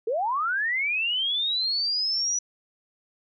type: linear sweep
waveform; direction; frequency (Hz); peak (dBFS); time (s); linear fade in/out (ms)
sine; up; 416.7 to 5920; -23; 0.07-2.39; 5
effects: none